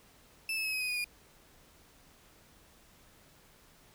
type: tone with pitch steps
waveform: 35% pulse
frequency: 2637 / 2602 / 2568 / 2534 / 2501 / 2468 / 2435 Hz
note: E7 / E7 / E7 / D#7 / D#7 / D#7 / D#7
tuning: 0 / -23 / -46 / +31 / +8 / -15 / -38 cents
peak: -30 dBFS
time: 0.49-1.043 s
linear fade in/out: 2 ms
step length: 79 ms
effects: pink hiss -61 dBFS RMS until 3.94 s